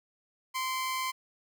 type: tone pair together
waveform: sawtooth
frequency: 1038.4 / 2295 Hz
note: C6 / D7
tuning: -13 / -40 cents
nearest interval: octave + major second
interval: 1373 cents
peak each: -27 / -38 dBFS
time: 0.54-1.12 s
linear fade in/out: 20 ms
effects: none